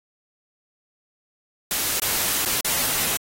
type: noise with dropouts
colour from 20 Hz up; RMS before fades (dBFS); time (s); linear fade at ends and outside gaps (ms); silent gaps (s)
white; -23; 1.71-3.17; 1; 1.998-2.019 / 2.451-2.458 / 2.608-2.647
effects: AAC 48 kbps